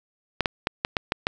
clicks, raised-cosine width 0.3 ms, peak -6 dBFS, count 7, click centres 0.407 / 0.458 / 0.671 / 0.849 / 0.968 / 1.121 / 1.269 s, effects none

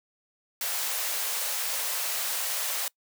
white high-pass noise, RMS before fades -30 dBFS, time 0.61-2.88 s, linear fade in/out 2 ms, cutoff 470 Hz, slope 48 dB/octave, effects noise-tail reverb RT60 0.1 s tail -24 dB re dry

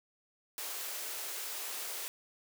white high-pass noise, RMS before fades -40 dBFS, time 0.58-2.08 s, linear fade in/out 0 ms, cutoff 340 Hz, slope 48 dB/octave, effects none

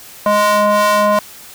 square ring-modulated tone, 207.7 Hz, G#3, in tune, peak -8 dBFS, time 0.26-1.19 s, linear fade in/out 2 ms, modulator 832 Hz, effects white hiss -37 dBFS RMS until 1.54 s

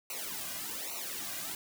white noise with flanger, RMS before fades -39 dBFS, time 0.1-1.55 s, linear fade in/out 2 ms, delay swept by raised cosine 0.59 to 2.29 ms, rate 1.2 Hz, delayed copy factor -0.9, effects none

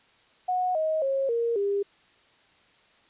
sine tone with pitch steps, 732 / 629.9 / 542.1 / 466.5 / 401.4 Hz, F#5 / D#5 / C#5 / A#4 / G4, -19 / +21 / -39 / +1 / +41 cents, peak -23 dBFS, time 0.48-1.83 s, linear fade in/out 10 ms, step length 270 ms, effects white hiss -60 dBFS RMS until 3.09 s + resampled to 8000 Hz

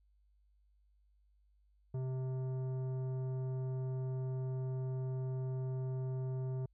sine tone with tanh clipping, 130 Hz, C3, 11 cents flat, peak -37 dBFS, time 1.94-6.66 s, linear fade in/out 5 ms, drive 12 dB, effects added 50 Hz sine -67 dBFS peak until 6.73 s

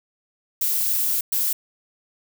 violet noise bursts at uneven times, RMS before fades -22 dBFS, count 2, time 0.61-1.21 / 1.32-1.53 s, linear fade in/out 5 ms, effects none

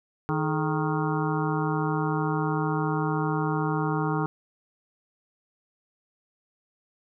harmonic tone with a mistuned harmonic, 155.56 Hz, D#3, in tune, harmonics 1 / 2 / 3 / 5 / 6 / 7 / 8 / 9, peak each -27 / -30 / -32 / -34 / -35 / -35 / -36 / -37 dBFS, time 0.29-4.26 s, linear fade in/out 0 ms, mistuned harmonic 3, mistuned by -140 cents, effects none

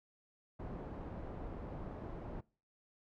pink low-pass noise, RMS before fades -45 dBFS, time 0.59-2.41 s, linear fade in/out 10 ms, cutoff 770 Hz, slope 12 dB/octave, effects noise-tail reverb RT60 0.4 s tail -24 dB re dry

